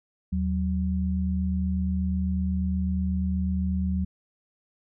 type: tone pair together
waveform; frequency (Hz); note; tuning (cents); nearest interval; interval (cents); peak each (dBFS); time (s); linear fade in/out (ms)
sine; 78.5 / 186.71; D#2 / F#3; +16 / +16; octave + minor third; 1500; -26; 0.32-4.05; 10
effects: none